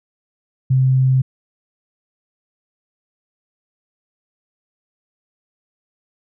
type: tone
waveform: sine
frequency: 130.81 Hz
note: C3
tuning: in tune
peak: -11 dBFS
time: 0.7-1.22 s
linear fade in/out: 10 ms
effects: none